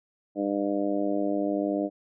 harmonic tone, 100.7 Hz, G2, 47 cents sharp, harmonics 2 / 3 / 4 / 5 / 6 / 7, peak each -34 / -27 / -35 / -34 / -31 / -37 dBFS, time 0.35-1.9 s, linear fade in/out 50 ms, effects none

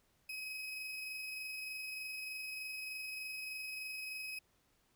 35% pulse tone with amplitude modulation, 2539 Hz, D#7, 34 cents sharp, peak -39 dBFS, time 0.29-4.39 s, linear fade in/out 5 ms, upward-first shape sine, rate 23.3 Hz, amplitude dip 25%, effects pink hiss -74 dBFS RMS until 4.95 s

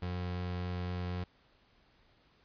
30% pulse tone, 89.6 Hz, F2, 45 cents sharp, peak -32 dBFS, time 0.02-1.24 s, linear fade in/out 5 ms, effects pink hiss -67 dBFS RMS until 2.44 s + resampled to 11025 Hz

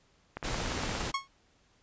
click train, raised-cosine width 0.5 ms, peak -21 dBFS, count 12, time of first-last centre 0.37-1.01 s, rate 17.2 Hz
pink noise, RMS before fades -34 dBFS, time 0.43-1.12 s, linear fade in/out 20 ms
sawtooth tone with exponential decay, 1095 Hz, C#6, 22 cents flat, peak -22 dBFS, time 1.14-1.28 s, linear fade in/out 5 ms, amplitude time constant 30 ms
effects pink hiss -67 dBFS RMS until 1.82 s + resampled to 16000 Hz

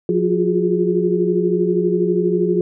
sine tone cluster, 178.2 / 351.6 / 364 / 415.2 Hz, F3 / F4 / F#4 / G#4, +35 / +12 / -28 / 0 cents, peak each -20 dBFS, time 0.09-2.61 s, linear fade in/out 2 ms, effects none

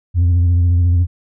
sine tone with vibrato, 87.31 Hz, F2, in tune, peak -7 dBFS, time 0.14-1.07 s, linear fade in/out 50 ms, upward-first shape sine, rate 14 Hz, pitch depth 44 cents each way, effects tanh soft clip ceiling -9 dBFS

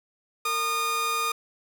sawtooth tone pair together, 458.3 / 1223.5 Hz, A#4 / D#6, -29 / -29 cents, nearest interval octave + perfect fourth, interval 1700 cents, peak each -32 / -21 dBFS, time 0.45-1.32 s, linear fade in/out 5 ms, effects none

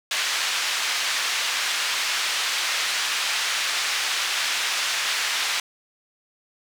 pink band-pass noise, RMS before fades -25 dBFS, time 0.11-5.6 s, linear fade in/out 2 ms, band 1700 to 5900 Hz, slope 12 dB/octave, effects none

